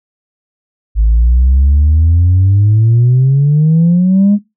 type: exponential sweep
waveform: sine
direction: up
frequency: 52 to 210 Hz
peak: -4 dBFS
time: 0.95-4.39 s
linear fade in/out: 50 ms
effects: noise-tail reverb RT60 0.2 s tail -19 dB re dry + tanh soft clip ceiling -3 dBFS

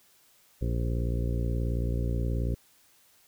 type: harmonic tone with a mistuned harmonic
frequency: 58.6 Hz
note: A#1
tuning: 10 cents sharp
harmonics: 1 / 2 / 3 / 4 / 5 / 6 / 7 / 8 / 9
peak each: -28 / -31 / -38 / -40 / -41 / -43 / -42 / -47 / -44 dBFS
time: 0.61-2.55 s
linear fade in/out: 10 ms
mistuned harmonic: 8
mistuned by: +22 cents
effects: white hiss -62 dBFS RMS until 3.27 s

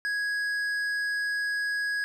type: tone with tanh clipping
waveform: sine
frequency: 1661.2 Hz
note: G#6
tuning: in tune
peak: -28 dBFS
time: 0.05-2.04 s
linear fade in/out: 0 ms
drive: 9 dB
effects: none

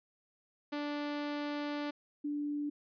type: tone pair in turn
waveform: sawtooth / sine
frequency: 292.6 / 292.6 Hz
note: D4 / D4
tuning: -6 / -6 cents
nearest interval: unison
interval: 0 cents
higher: neither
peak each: -31 / -33 dBFS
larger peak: first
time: 0.72-1.91 / 2.24-2.7 s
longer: first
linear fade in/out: 10 ms
effects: resampled to 11025 Hz

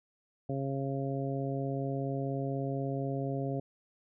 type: harmonic tone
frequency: 136.6 Hz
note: C#3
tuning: 25 cents flat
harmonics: 1 / 2 / 3 / 4 / 5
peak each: -34 / -37 / -39 / -40 / -41 dBFS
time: 0.49-3.6 s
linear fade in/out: 5 ms
effects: none

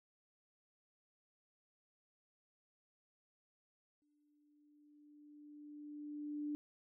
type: tone with exponential growth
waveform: sine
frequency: 295.7 Hz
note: D4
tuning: 12 cents sharp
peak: -37 dBFS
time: 4.02-6.55 s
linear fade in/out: 0 ms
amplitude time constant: 550 ms
effects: none

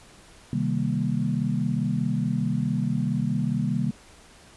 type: chord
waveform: sine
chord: C minor seventh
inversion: none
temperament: equal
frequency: 130.81 / 155.56 / 196 / 233.1 Hz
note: C3 / Eb3 / G3 / Bb3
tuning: 0 / 0 / 0 / 0 cents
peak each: -28 dBFS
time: 0.53-3.91 s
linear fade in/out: 2 ms
effects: pink hiss -51 dBFS RMS until 4.56 s + resampled to 24000 Hz

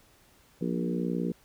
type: harmonic tone with a mistuned harmonic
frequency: 59.3 Hz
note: A#1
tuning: 30 cents sharp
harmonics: 3 / 4 / 5 / 6 / 7 / 8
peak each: -31 / -33 / -35 / -37 / -38 / -39 dBFS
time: 0.61-1.32 s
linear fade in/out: 5 ms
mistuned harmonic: 3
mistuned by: -18 cents
effects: pink hiss -61 dBFS RMS until 1.44 s

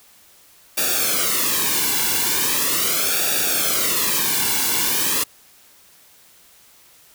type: noise with flanger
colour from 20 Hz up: white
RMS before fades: -20 dBFS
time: 0.77-5.24 s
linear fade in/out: 10 ms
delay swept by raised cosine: 0.96 to 1.61 ms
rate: 0.39 Hz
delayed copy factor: -0.8
effects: white hiss -51 dBFS RMS until 7.14 s

